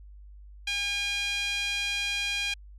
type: tone with band-pass filter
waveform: 5% pulse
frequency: 810 Hz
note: G#5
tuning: 43 cents flat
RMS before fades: -30 dBFS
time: 0.67-2.54 s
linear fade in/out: 5 ms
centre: 2700 Hz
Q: 3
effects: added 50 Hz sine -45 dBFS peak until 2.78 s